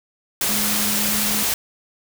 sine tone in noise, 209.2 Hz, G#3, 13 cents sharp, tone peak -27 dBFS, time 0.49-1.43 s, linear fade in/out 2 ms, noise white, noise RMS -21 dBFS, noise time 0.41-1.54 s, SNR -9 dB, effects none

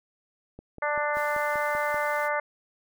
click train, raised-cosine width 2 ms, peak -29 dBFS, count 8, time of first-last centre 0.59-1.944 s, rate 5.17 Hz
harmonic tone, 295.4 Hz, D4, 10 cents sharp, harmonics 2 / 3 / 4 / 5 / 6 / 7, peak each -29 / -31 / -32 / -33 / -34 / -34 dBFS, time 0.82-2.4 s, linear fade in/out 5 ms
white band-stop noise, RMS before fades -48 dBFS, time 1.13-2.3 s, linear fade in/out 50 ms, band 310 to 1200 Hz, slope 48 dB/octave
effects none

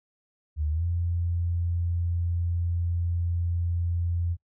sine tone with pitch glide, 75.8 to 86.07 Hz, D#2 to F2, -45 to -25 cents, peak -24 dBFS, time 0.56-4.37 s, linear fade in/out 50 ms, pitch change +220 cents, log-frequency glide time 0.71-0.84 s, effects noise-tail reverb RT60 0.1 s tail -23 dB re dry

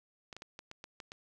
clicks, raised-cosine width 0.2 ms, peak -28 dBFS, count 8, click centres 0.328 / 0.366 / 0.421 / 0.591 / 0.714 / 0.841 / 1.002 / 1.119 s, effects none

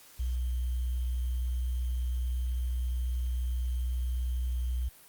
sine tone with sample-and-hold, 61.8 Hz, B1, 2 cents sharp, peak -28 dBFS, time 0.19-4.89 s, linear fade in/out 10 ms, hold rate 3150 Hz, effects white hiss -55 dBFS RMS until 5.08 s + Opus 48 kbps

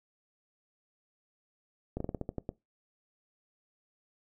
slowing click train, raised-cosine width 2 ms, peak -21 dBFS, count 9, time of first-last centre 1.97-2.491 s, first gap 34 ms, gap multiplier 1.18, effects noise-tail reverb RT60 0.2 s tail -21 dB re dry

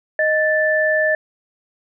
sine tone pair together, 621.9 / 1760 Hz, D#5 / A6, -1 / 0 cents, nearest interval octave + tritone, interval 1801 cents, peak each -17 dBFS, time 0.19-1.15 s, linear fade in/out 2 ms, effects none

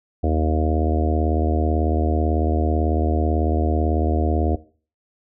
harmonic tone, 78.1 Hz, D#2, 7 cents sharp, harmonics 1 / 3 / 4 / 5 / 6 / 7 / 8 / 9, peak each -19 / -27 / -26 / -29 / -30 / -31 / -32 / -29 dBFS, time 0.23-4.56 s, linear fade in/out 10 ms, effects noise-tail reverb RT60 0.4 s tail -17 dB re dry

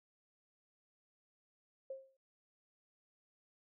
sine tone with exponential decay, 534 Hz, C5, 35 cents sharp, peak -39 dBFS, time 1.9-2.17 s, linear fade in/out 5 ms, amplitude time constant 58 ms, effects none

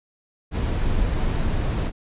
brown noise, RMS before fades -22 dBFS, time 0.51-1.92 s, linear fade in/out 50 ms, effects resampled to 8000 Hz

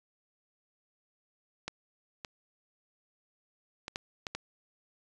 clicks, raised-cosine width 0.2 ms, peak -18 / -22 / -21 / -17 / -18 / -18 dBFS, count 6, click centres 1.68 / 2.248 / 3.881 / 3.959 / 4.268 / 4.35 s, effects resampled to 22050 Hz

